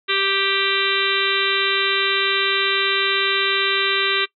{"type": "harmonic tone with a mistuned harmonic", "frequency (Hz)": 392, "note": "G4", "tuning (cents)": 0, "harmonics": [1, 3, 4, 5, 6, 7, 8, 9, 10], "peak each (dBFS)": [-26, -26, -26, -26, -26, -26, -26, -26, -26], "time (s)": [0.08, 4.26], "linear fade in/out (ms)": 20, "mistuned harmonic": 9, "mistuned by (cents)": 28, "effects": ["noise-tail reverb RT60 0.1 s tail -20 dB re dry"]}